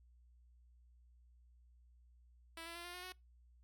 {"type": "tone with pitch steps", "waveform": "5% pulse", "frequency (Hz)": [329.6, 336.9, 344.4, 352, 359.8, 367.8], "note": ["E4", "E4", "F4", "F4", "F#4", "F#4"], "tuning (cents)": [0, 38, -24, 14, -48, -10], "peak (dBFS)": -36, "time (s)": [2.57, 3.122], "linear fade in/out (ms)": 2, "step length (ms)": 92, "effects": ["noise-tail reverb RT60 0.2 s tail -23 dB re dry", "added 60 Hz sine -63 dBFS peak until 3.63 s"]}